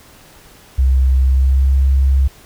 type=tone with pitch glide; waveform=sine; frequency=65.41 to 67.33 Hz; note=C2 to C#2; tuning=0 to -50 cents; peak=-9 dBFS; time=0.78-2.28 s; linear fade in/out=10 ms; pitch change=+50 cents; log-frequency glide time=1.23-1.74 s; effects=pink hiss -44 dBFS RMS until 2.45 s